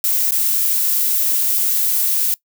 violet noise with dropouts, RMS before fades -17 dBFS, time 0.04-2.34 s, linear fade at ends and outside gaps 1 ms, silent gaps 0.309-0.32 s, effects noise-tail reverb RT60 0.1 s tail -21 dB re dry

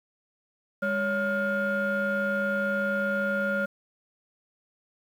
sine tone cluster, 203.1 / 559 / 1414 Hz, G#3 / C#5 / F6, -38 / +14 / +21 cents, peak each -29 / -27 / -26 dBFS, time 0.82-3.66 s, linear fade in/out 10 ms, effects tanh soft clip ceiling -20 dBFS + 9-bit

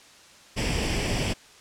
pink noise with comb filter, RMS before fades -26 dBFS, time 0.56-1.34 s, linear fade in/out 20 ms, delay 0.38 ms, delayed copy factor +0.65, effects white hiss -51 dBFS RMS until 1.6 s + low-pass 7000 Hz 12 dB/octave

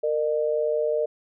sine tone pair together, 461.3 / 605.9 Hz, A#4 / D#5, -18 / -46 cents, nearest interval perfect fourth, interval 472 cents, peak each -24 dBFS, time 0.03-1.06 s, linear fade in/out 10 ms, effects none

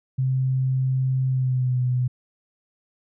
sine tone with pitch glide, 130.81 to 125.48 Hz, C3 to B2, 0 to +28 cents, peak -19 dBFS, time 0.18-2.08 s, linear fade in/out 10 ms, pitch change -72 cents, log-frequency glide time 1.28-1.81 s, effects none

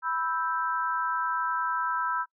sine chord, E minor, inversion second, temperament equal, 987.8 / 1318.5 / 1568 Hz, B5 / E6 / G6, 0 / 0 / 0 cents, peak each -30 / -29 / -33 dBFS, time 0.02-2.26 s, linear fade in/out 50 ms, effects noise-tail reverb RT60 0.1 s tail -25 dB re dry

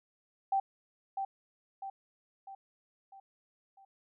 sine tone with echo, 780 Hz, G5, 9 cents flat, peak -26 dBFS, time 0.52-0.6 s, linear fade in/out 5 ms, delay 650 ms, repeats 5, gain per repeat -6 dB, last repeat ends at 3.85 s, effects none

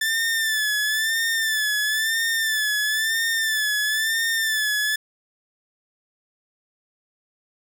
sawtooth tone with vibrato, 1760 Hz, A6, in tune, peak -17 dBFS, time 0.01-4.96 s, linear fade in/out 5 ms, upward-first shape sine, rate 1 Hz, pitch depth 61 cents each way, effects 9-bit

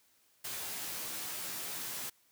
white noise with comb filter, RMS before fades -40 dBFS, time 0.44-2.1 s, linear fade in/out 10 ms, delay 14 ms, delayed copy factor -0.6, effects white hiss -69 dBFS RMS until 2.31 s + high-pass 80 Hz 12 dB/octave

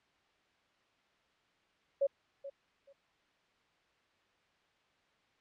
sine tone with echo, 555 Hz, C#5, 2 cents sharp, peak -26 dBFS, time 2.01-2.07 s, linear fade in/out 10 ms, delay 430 ms, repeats 2, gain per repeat -15 dB, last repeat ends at 2.93 s, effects white hiss -71 dBFS RMS until 5.4 s + low-pass 3000 Hz 12 dB/octave

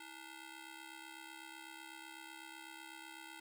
10% pulse ring-modulated tone, 586 Hz, D5, 4 cents flat, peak -39 dBFS, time 0-3.4 s, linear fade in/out 2 ms, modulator 259 Hz, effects none

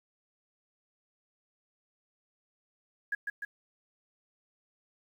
sine tone with echo, 1662 Hz, G#6, 1 cent sharp, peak -28 dBFS, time 3.12-3.15 s, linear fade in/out 5 ms, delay 150 ms, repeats 2, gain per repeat -3 dB, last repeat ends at 3.45 s, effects 10-bit

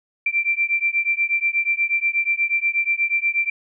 sine beating tone pair, 2349 / 2357.3 Hz, D7 / D7, 0 / +6 cents, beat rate 8.3 Hz, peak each -21 dBFS, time 0.26-3.5 s, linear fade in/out 5 ms, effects none

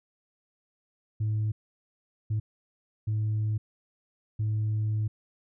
sine tone bursts at uneven times, 107.6 Hz, A2, 38 cents flat, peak -23 dBFS, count 4, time 1.2-1.52 / 2.3-2.4 / 3.07-3.58 / 4.39-5.08 s, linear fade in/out 10 ms, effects tanh soft clip ceiling -23 dBFS

